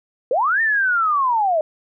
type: linear two-way sweep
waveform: sine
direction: up then down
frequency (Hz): 453.4 to 1835 to 600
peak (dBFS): -15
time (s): 0.31-1.61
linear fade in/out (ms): 2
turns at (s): 0.61
effects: none